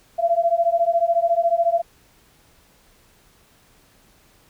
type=beating tone pair; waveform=sine; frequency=672 / 686 Hz; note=E5 / F5; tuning=+33 / -31 cents; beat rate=14 Hz; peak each=-19 dBFS; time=0.18-1.82 s; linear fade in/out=20 ms; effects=pink hiss -56 dBFS RMS until 4.49 s